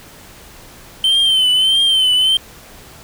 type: tone with vibrato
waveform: triangle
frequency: 3092 Hz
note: G7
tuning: 24 cents flat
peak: -9 dBFS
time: 1.04-2.37 s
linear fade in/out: 2 ms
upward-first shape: triangle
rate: 1.6 Hz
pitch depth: 70 cents each way
effects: pink hiss -40 dBFS RMS until 3.03 s